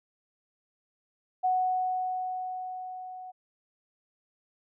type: tone with level ramp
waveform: sine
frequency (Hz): 740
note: F#5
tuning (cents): 0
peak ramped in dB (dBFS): -22 to -40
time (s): 1.43-3.32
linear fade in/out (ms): 20
effects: none